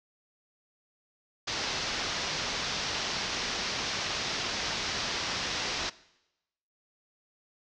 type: low-pass noise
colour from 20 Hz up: white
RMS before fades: -33 dBFS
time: 1.47-5.9 s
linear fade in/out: 10 ms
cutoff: 5900 Hz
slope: 48 dB/octave
effects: noise-tail reverb RT60 0.9 s tail -20 dB re dry